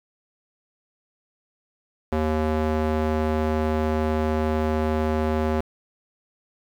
square tone with band-pass filter, 77.78 Hz, D#2, in tune, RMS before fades -23 dBFS, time 2.12-5.61 s, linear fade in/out 5 ms, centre 500 Hz, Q 0.66, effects 8-bit

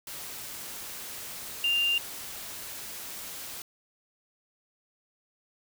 sine tone in noise, 2794 Hz, F7, in tune, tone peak -23 dBFS, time 1.64-1.98 s, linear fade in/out 2 ms, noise white, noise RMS -40 dBFS, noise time 0.07-3.62 s, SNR +14 dB, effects none

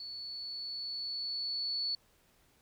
sine tone with level ramp, 4435 Hz, C#8, in tune, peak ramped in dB -41 to -31 dBFS, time 0-1.95 s, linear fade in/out 2 ms, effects pink hiss -68 dBFS RMS until 2.61 s

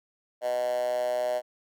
10% pulse tone with high-pass filter, 123.47 Hz, B2, in tune, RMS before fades -28 dBFS, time 0.41-1.42 s, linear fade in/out 50 ms, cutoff 620 Hz, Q 8, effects none

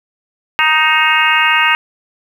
harmonic tone with a mistuned harmonic, 311.5 Hz, D#4, 2 cents sharp, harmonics 3 / 4 / 5 / 6 / 7 / 8 / 9, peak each -17 / -17 / -17 / -17 / -17 / -17 / -17 dBFS, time 0.59-1.75 s, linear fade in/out 0 ms, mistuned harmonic 8, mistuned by +38 cents, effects 7-bit

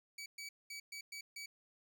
20% pulse tone bursts at uneven times, 2282 Hz, C#7, 50 cents sharp, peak -40 dBFS, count 6, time 0.18-0.26 / 0.38-0.49 / 0.7-0.8 / 0.92-1.01 / 1.12-1.21 / 1.36-1.46 s, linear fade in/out 5 ms, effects none

